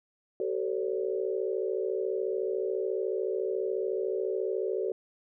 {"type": "tone cluster", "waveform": "sine", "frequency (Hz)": [380.3, 440.3, 519, 573], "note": ["F#4", "A4", "C5", "D5"], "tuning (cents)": [48, 1, -14, -43], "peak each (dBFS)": [-31, -32, -37, -38], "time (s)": [0.4, 4.92], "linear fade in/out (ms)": 2, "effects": []}